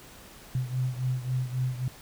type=beating tone pair; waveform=sine; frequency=126.7 / 130.4 Hz; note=B2 / C3; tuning=+45 / -5 cents; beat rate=3.7 Hz; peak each=-28 / -32 dBFS; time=0.55-1.88 s; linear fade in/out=2 ms; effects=pink hiss -49 dBFS RMS until 2.01 s